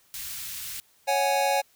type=band-stop noise; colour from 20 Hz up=white; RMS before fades=-36 dBFS; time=0.14-0.8 s; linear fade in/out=0 ms; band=130 to 1900 Hz; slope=12 dB/octave
type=chord; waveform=square; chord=C# suspended fourth; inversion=none; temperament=equal; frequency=554.4 / 740 / 830.6 Hz; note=C#5 / F#5 / G#5; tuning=0 / 0 / 0 cents; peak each=-27 / -28 / -26 dBFS; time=1.07-1.62 s; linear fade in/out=20 ms
effects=white hiss -62 dBFS RMS until 1.75 s